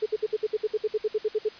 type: tone bursts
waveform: sine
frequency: 430 Hz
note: A4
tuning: 40 cents flat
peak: -21 dBFS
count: 15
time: 0.02-1.489 s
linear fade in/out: 10 ms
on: 41 ms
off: 61 ms
effects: white hiss -46 dBFS RMS until 1.59 s + resampled to 11025 Hz